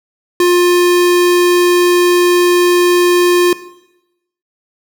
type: tone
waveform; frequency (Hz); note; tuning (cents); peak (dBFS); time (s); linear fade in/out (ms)
square; 353.7; F4; +22; -8; 0.4-3.53; 2
effects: noise-tail reverb RT60 0.9 s tail -17 dB re dry